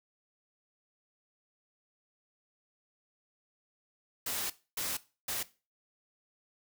white noise bursts at uneven times, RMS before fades -35 dBFS, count 3, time 4.26-4.5 / 4.77-4.97 / 5.28-5.43 s, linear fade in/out 5 ms, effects noise-tail reverb RT60 0.3 s tail -17 dB re dry

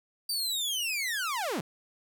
sawtooth linear sweep, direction down, 4699 to 130.81 Hz, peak -26 dBFS, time 0.29-1.61 s, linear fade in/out 5 ms, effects none

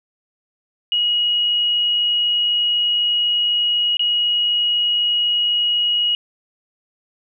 sine tone with dropouts, 2898 Hz, F#7, 37 cents flat, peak -15 dBFS, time 0.92-6.15 s, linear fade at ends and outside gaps 1 ms, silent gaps 3.97-3.994 s, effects none

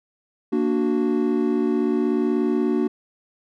triangle chord, Bb augmented, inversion none, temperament equal, 233.1 / 293.7 / 370 Hz, Bb3 / D4 / F#4, 0 / 0 / 0 cents, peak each -21 dBFS, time 0.52-2.88 s, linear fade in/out 10 ms, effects none

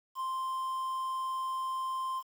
triangle tone with quantisation, 1046.5 Hz, C6, in tune, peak -30 dBFS, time 0.15-2.23 s, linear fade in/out 50 ms, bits 9, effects none

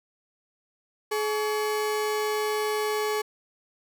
35% pulse tone pair together, 425.2 / 1134 Hz, G#4 / C#6, +41 / +39 cents, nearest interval octave + perfect fourth, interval 1698 cents, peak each -24 / -31 dBFS, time 1.11-3.22 s, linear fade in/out 10 ms, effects none

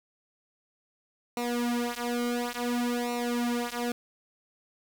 sawtooth tone with flanger, 241 Hz, B3, 42 cents flat, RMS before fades -30 dBFS, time 1.37-3.92 s, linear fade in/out 2 ms, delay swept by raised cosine 0.61 to 5.31 ms, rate 0.57 Hz, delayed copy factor -1, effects 9-bit

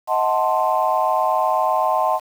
sine chord, D# diminished seventh, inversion none, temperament equal with one note detuned, 632 / 740 / 880 / 1046.5 Hz, D#5 / F#5 / A5 / C6, +27 / 0 / 0 / 0 cents, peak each -21 dBFS, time 0.07-2.2 s, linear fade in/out 50 ms, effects tanh soft clip ceiling -6 dBFS + 7-bit

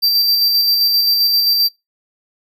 square tone with tremolo, 4692 Hz, D8, 2 cents flat, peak -11 dBFS, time 0.02-1.69 s, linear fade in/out 20 ms, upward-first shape square, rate 7.6 Hz, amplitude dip 25%, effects noise-tail reverb RT60 0.2 s tail -25 dB re dry

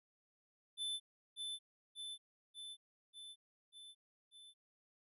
square tone with echo, 3520 Hz, A7, in tune, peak -39 dBFS, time 0.77-1 s, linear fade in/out 50 ms, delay 590 ms, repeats 6, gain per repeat -3 dB, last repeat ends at 4.54 s, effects resampled to 32000 Hz

